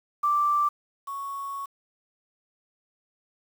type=tone pair in turn; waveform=sine; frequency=1174.7 / 1108.8 Hz; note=D6 / C#6; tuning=0 / 0 cents; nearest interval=minor second; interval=100 cents; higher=first; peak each=-20 / -31 dBFS; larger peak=first; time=0.23-0.69 / 1.07-1.66 s; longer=second; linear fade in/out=10 ms; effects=8-bit